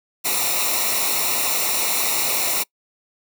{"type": "noise with comb filter", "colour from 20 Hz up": "white", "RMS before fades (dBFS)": -21, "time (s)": [0.24, 2.64], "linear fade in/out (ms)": 20, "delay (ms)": 0.62, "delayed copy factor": -0.75, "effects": ["noise-tail reverb RT60 0.1 s tail -25 dB re dry"]}